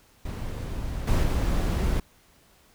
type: noise with level steps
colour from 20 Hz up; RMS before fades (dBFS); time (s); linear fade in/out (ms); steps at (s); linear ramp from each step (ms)
brown; -32 / -21 / -24; 0.25-2; 5; 1.07 / 1.23; 10
effects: pink hiss -59 dBFS RMS until 2.74 s